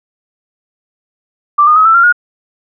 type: tone with pitch steps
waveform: sine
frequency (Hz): 1174.7 / 1223.2 / 1273.6 / 1326.2 / 1380.9 / 1437.9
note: D6 / D#6 / D#6 / E6 / F6 / F#6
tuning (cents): 0 / -30 / +40 / +10 / -20 / -50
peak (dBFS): -4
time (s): 1.58-2.126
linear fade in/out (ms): 10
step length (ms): 91
effects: none

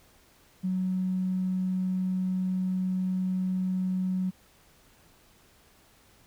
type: tone with tanh clipping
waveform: triangle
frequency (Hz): 185.5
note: F#3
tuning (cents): +5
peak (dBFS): -25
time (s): 0.63-4.31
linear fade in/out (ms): 20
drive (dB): 2
effects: pink hiss -60 dBFS RMS until 6.26 s

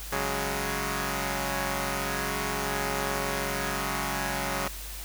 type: chord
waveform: 5% pulse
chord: C# suspended fourth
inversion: none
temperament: equal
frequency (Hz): 138.59 / 185 / 207.7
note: C#3 / F#3 / G#3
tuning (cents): 0 / 0 / 0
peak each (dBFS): -21 / -22 / -22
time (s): 0.12-4.68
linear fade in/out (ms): 2
effects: added 50 Hz sine -39 dBFS peak until 5.04 s + white hiss -41 dBFS RMS until 5.04 s

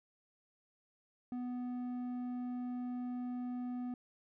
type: tone with low-pass filter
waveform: square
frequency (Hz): 247.3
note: B3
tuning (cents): +3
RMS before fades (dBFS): -40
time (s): 1.32-3.94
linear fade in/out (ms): 2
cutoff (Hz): 700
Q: 0.51
effects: none

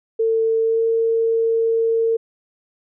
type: tone with pitch glide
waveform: sine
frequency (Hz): 449.4 to 454.4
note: A4 to A#4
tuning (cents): +37 to -44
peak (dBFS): -15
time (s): 0.19-2.17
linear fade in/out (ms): 10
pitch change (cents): +19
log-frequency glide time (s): 0.63-0.83
effects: none

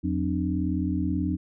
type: tone cluster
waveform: sine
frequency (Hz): 83.9 / 181.5 / 261.6 / 300.5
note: E2 / F#3 / C4 / D4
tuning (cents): +31 / -33 / 0 / +40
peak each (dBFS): -29 / -29 / -30 / -29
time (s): 0.03-1.37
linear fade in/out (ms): 20
effects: none

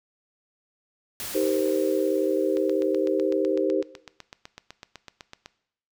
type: noise with exponential decay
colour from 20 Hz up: white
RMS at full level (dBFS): -33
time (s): 1.2-3.69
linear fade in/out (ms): 0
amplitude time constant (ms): 540
type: chord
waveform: sine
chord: C minor seventh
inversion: first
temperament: just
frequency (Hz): 314 / 392.4 / 470.9 / 523.3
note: Eb4 / G4 / Bb4 / C5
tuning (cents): +16 / +2 / +18 / 0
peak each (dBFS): -26 / -25 / -30 / -26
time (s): 1.34-3.83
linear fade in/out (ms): 20
type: click train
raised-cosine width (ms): 0.2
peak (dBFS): -22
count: 24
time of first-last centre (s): 2.57-5.459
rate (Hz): 7.96
effects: noise-tail reverb RT60 0.7 s tail -18 dB re dry

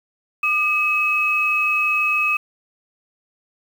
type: tone pair together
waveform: sine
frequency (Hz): 1209 / 2562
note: D6 / E7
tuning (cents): +50 / -50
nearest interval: octave + minor second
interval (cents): 1300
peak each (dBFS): -23 / -17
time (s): 0.43-2.37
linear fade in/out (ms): 5
effects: 7-bit

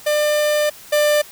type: tone pair in turn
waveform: 45% pulse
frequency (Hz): 598 / 594.9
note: D5 / D5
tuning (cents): +31 / +22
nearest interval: unison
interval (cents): 9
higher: first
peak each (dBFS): -15 / -13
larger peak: second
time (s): 0.06-0.7 / 0.92-1.22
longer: first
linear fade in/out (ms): 10
effects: white hiss -41 dBFS RMS until 1.31 s

